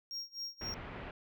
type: tone with tremolo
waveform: triangle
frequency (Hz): 5580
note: F8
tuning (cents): -2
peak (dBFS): -36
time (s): 0.11-0.74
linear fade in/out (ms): 0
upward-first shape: sine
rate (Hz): 3.9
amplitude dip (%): 95
type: low-pass noise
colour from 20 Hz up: pink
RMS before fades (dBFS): -45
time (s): 0.61-1.11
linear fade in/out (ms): 2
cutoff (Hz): 2600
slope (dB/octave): 24
effects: none